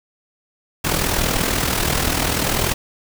pink noise with amplitude modulation, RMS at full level -17 dBFS, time 0.84-2.74 s, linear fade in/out 10 ms, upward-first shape sine, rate 40.6 Hz, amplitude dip 60%, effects none

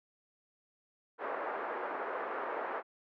pink band-pass noise, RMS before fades -38 dBFS, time 1.18-2.83 s, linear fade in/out 50 ms, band 410 to 1600 Hz, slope 24 dB/octave, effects none

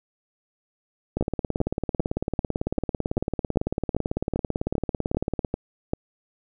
two click trains, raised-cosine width 2 ms, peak -10 / -11 dBFS, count 13 / 78, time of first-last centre 1.21-5.934 / 1.17-5.448 s, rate 2.54 / 18 Hz, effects none

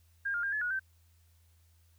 sine tone with pitch steps, 1610 / 1411 / 1605 / 1714 / 1455 / 1553 Hz, G6 / F6 / G6 / A6 / F#6 / G6, +46 / +17 / +40 / -46 / -29 / -17 cents, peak -30 dBFS, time 0.25-0.796 s, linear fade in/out 10 ms, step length 91 ms, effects added 83 Hz sine -62 dBFS peak until 1.98 s + white hiss -72 dBFS RMS until 1.98 s

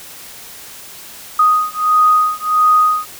sine beating tone pair, 1244.5 / 1246 Hz, D#6 / D#6, 0 / +2 cents, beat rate 1.5 Hz, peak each -13 dBFS, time 1.39-3.06 s, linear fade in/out 5 ms, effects white hiss -35 dBFS RMS until 3.19 s

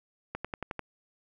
accelerating click train, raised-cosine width 0.5 ms, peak -19 dBFS, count 6, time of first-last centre 0.35-0.793 s, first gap 96 ms, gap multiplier 0.96, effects none

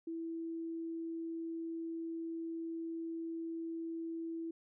sine tone, 329.6 Hz, E4, in tune, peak -38 dBFS, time 0.07-4.51 s, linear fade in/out 5 ms, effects none

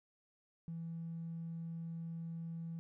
triangle tone with tanh clipping, 165.8 Hz, E3, 10 cents sharp, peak -40 dBFS, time 0.68-2.79 s, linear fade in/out 0 ms, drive 1 dB, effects none

